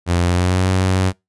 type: tone with pitch glide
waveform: sawtooth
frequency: 87.31 to 93.58 Hz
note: F2 to F#2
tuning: 0 to +20 cents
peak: -10 dBFS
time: 0.06-1.13 s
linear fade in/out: 50 ms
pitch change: +120 cents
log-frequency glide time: 0.24-0.66 s
effects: noise-tail reverb RT60 0.2 s tail -25 dB re dry + resampled to 24000 Hz